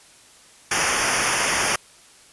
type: noise with comb filter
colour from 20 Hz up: pink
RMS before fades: -21 dBFS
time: 0.71-1.76 s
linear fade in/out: 5 ms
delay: 0.25 ms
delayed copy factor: -0.9
effects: white hiss -50 dBFS RMS until 2.32 s + resampled to 24000 Hz